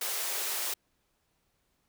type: high-pass noise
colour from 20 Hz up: white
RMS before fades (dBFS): -33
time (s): 0.01-0.74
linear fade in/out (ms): 5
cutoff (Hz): 340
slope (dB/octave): 96
effects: pink hiss -75 dBFS RMS until 1.88 s